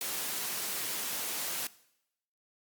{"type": "high-pass noise", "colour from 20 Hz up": "white", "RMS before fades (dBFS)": -35, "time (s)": [0.01, 1.67], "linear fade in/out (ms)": 2, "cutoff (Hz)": 160, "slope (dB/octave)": 12, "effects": ["noise-tail reverb RT60 0.8 s tail -19 dB re dry", "Opus 48 kbps"]}